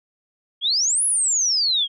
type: exponential two-way sweep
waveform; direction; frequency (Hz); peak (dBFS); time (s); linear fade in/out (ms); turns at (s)
sine; up then down; 3179 to 10750 to 3179; -17; 0.61-1.88; 50; 1.05
effects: none